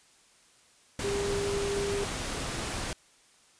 sine tone in noise, 401.4 Hz, G4, 41 cents sharp, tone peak -29 dBFS, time 1.04-2.04 s, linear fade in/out 2 ms, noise pink, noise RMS -34 dBFS, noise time 0.99-2.93 s, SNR +2 dB, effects white hiss -61 dBFS RMS until 3.59 s + resampled to 22050 Hz

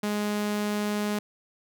sawtooth tone, 208.2 Hz, G#3, 5 cents sharp, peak -22 dBFS, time 0.03-1.19 s, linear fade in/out 5 ms, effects none

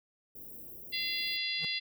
white band-stop noise, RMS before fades -47 dBFS, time 0.35-1.37 s, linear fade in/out 5 ms, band 490 to 15000 Hz, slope 24 dB/octave
harmonic tone, 684 Hz, F5, 36 cents flat, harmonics 3 / 4 / 5 / 6 / 7, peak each -38 / -38 / -38 / -38 / -38 dBFS, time 0.92-1.8 s, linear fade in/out 20 ms
square tone with exponential growth, 159.1 Hz, D#3, 39 cents sharp, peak -39 dBFS, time 1.56-1.65 s, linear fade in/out 2 ms, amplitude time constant 19 ms
effects none

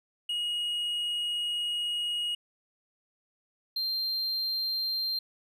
triangle tone pair in turn, 2886 / 4170 Hz, F#7 / C8, -44 / -7 cents, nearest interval tritone, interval 637 cents, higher second, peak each -27 dBFS, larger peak neither, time 0.29-2.35 / 3.76-5.19 s, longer first, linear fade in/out 5 ms, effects none

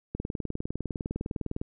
click train, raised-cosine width 3 ms, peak -19 dBFS, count 30, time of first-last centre 0.15-1.615 s, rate 19.8 Hz, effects none

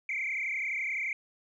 sine tone with frequency modulation, 2210 Hz, C#7, 6 cents flat, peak -29 dBFS, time 0.09-1.13 s, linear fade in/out 2 ms, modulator 31.7 Hz, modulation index 4.7, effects tanh soft clip ceiling -25 dBFS

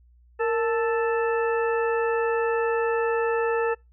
harmonic tone with a mistuned harmonic, 440 Hz, A4, in tune, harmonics 1 / 2 / 3 / 4 / 6, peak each -22 / -30 / -32 / -32 / -38 dBFS, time 0.39-3.75 s, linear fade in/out 20 ms, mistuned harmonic 1, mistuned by +86 cents, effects noise-tail reverb RT60 0.2 s tail -25 dB re dry + added 60 Hz sine -53 dBFS peak until 3.92 s

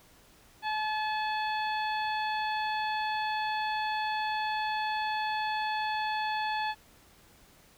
harmonic tone with a mistuned harmonic, 860 Hz, A5, 40 cents flat, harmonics 1 / 2 / 3 / 4 / 5, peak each -30 / -36 / -40 / -42 / -44 dBFS, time 0.62-6.75 s, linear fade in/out 50 ms, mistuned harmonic 5, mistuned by +29 cents, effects pink hiss -59 dBFS RMS until 7.77 s

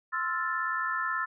sine chord, F major seventh, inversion second, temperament equal, 1046.5 / 1318.5 / 1396.9 / 1760 Hz, C6 / E6 / F6 / A6, 0 / 0 / 0 / 0 cents, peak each -35 / -32 / -36 / -32 dBFS, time 0.12-1.26 s, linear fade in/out 20 ms, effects none

